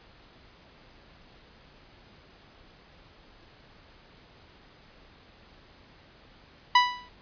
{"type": "tone with exponential decay", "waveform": "sawtooth", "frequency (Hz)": 987, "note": "B5", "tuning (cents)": -1, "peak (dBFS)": -10, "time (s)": [6.75, 7.09], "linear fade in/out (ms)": 5, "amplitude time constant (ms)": 72, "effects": ["pink hiss -55 dBFS RMS until 7.21 s", "resampled to 11025 Hz"]}